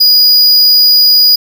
square tone, 4911 Hz, D#8, 23 cents flat, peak -4 dBFS, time 0-1.36 s, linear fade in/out 10 ms, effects none

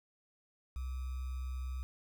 sine tone with sample-and-hold, 64.3 Hz, C2, 30 cents flat, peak -36 dBFS, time 0.76-1.83 s, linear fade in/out 0 ms, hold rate 1225 Hz, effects none

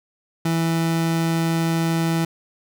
30% pulse tone, 164.81 Hz, E3, in tune, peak -16 dBFS, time 0.45-2.25 s, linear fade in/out 5 ms, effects none

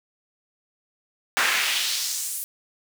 brown noise with high-pass filter sweep, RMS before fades -25 dBFS, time 1.37-2.44 s, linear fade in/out 0 ms, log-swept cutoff 1400 to 11000 Hz, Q 1.5, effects none

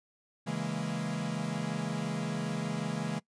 45% pulse chord, A# half-diminished seventh, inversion first, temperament equal, 138.59 / 164.81 / 207.7 / 233.1 Hz, C#3 / E3 / G#3 / A#3, 0 / 0 / 0 / 0 cents, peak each -39 / -36 / -37 / -39 dBFS, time 0.46-3.2 s, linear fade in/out 20 ms, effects noise-tail reverb RT60 0.1 s tail -22 dB re dry + resampled to 22050 Hz

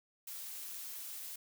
blue noise, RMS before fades -45 dBFS, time 0.27-1.36 s, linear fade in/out 5 ms, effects none

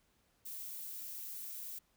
violet noise, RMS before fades -45 dBFS, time 0.45-1.79 s, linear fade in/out 10 ms, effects pink hiss -74 dBFS RMS until 1.96 s

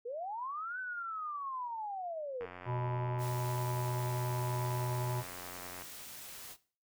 sine linear two-way sweep, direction up then down, 449.9 to 1529 to 449.9 Hz, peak -37 dBFS, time 0.05-2.46 s, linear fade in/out 10 ms, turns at 0.79 s
click train, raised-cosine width 0.5 ms, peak -31 dBFS, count 307, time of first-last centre 2.41-5.821 s, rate 89.7 Hz
harmonic tone, 123.47 Hz, B2, in tune, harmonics 1 / 3 / 5 / 7 / 8, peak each -34 / -42 / -44 / -45 / -43 dBFS, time 2.65-5.24 s, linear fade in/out 50 ms
white noise, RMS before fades -48 dBFS, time 3.18-6.57 s, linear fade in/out 50 ms
effects noise-tail reverb RT60 0.4 s tail -17 dB re dry

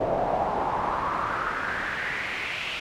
brown noise with band-pass filter sweep, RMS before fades -28 dBFS, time 0-2.8 s, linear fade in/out 10 ms, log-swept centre 620 to 2800 Hz, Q 3.7, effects none

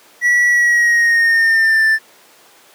triangle tone with pitch glide, 1941 to 1769.7 Hz, B6 to A6, -31 to +10 cents, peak -8 dBFS, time 0.21-1.99 s, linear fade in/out 50 ms, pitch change -159 cents, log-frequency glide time 0.49-1.86 s, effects pink hiss -46 dBFS RMS until 2.74 s + high-pass 400 Hz 12 dB/octave

